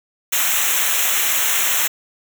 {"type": "noise with comb filter", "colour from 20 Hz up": "white", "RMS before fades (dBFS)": -18, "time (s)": [0.32, 1.88], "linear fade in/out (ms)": 10, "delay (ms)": 0.21, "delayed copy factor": -0.95, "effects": []}